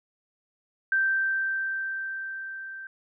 sine tone with level ramp, 1564 Hz, G6, 4 cents flat, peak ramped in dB -20 to -37 dBFS, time 0.92-2.87 s, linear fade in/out 2 ms, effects none

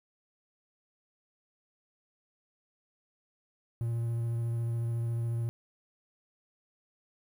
triangle tone with vibrato, 116.54 Hz, A#2, in tune, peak -27 dBFS, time 3.81-5.49 s, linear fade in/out 0 ms, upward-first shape sine, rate 14 Hz, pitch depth 13 cents each way, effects 10-bit

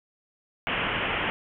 white low-pass noise, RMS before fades -28 dBFS, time 0.67-1.3 s, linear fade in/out 0 ms, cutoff 3100 Hz, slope 96 dB/octave, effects none

